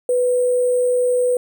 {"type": "tone with sample-and-hold", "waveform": "sine", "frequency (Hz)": 495.6, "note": "B4", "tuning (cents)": 6, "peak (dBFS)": -14, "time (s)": [0.09, 1.37], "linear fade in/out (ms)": 2, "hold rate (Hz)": 8820, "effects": []}